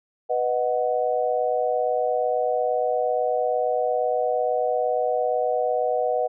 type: chord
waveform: sine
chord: B major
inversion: none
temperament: equal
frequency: 493.9 / 622.3 / 740 Hz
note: B4 / D#5 / F#5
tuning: 0 / 0 / 0 cents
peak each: -24 / -25 / -25 dBFS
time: 0.29-6.28 s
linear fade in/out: 20 ms
effects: none